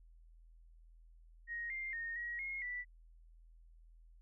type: tone with pitch steps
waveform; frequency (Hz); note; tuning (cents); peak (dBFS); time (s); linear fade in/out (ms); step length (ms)
sine; 1875 / 2104 / 1846 / 1902 / 2154 / 1968; A#6 / C7 / A#6 / A#6 / C7 / B6; +10 / +9 / -17 / +34 / +50 / -7; -39; 1.47-2.85; 50; 230
effects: added 41 Hz sine -58 dBFS peak until 4.21 s